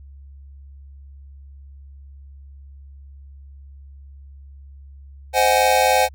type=chord; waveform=square; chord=Ab dominant seventh; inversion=first; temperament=just; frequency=519.1 / 623 / 747.5 / 830.6 Hz; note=C5 / Eb5 / Gb5 / Ab5; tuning=-14 / +2 / +17 / 0 cents; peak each=-20 / -24 / -19 / -20 dBFS; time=5.33-6.09 s; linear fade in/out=50 ms; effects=added 69 Hz sine -39 dBFS peak until 6.14 s